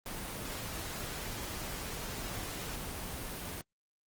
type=noise; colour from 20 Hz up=pink; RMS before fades=-40 dBFS; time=0.06-3.61 s; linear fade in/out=0 ms; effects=Opus 24 kbps